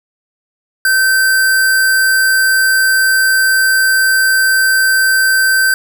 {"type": "tone with sample-and-hold", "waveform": "sine", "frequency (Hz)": 1542, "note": "G6", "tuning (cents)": -29, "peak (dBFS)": -8, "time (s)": [0.85, 5.74], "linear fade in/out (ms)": 2, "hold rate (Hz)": 6300, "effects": []}